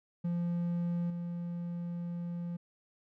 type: tone with level steps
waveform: triangle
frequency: 172.8 Hz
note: F3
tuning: 18 cents flat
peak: -28 / -33 dBFS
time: 0.24-2.57 s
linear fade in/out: 10 ms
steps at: 1.1 s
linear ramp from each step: 2 ms
effects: none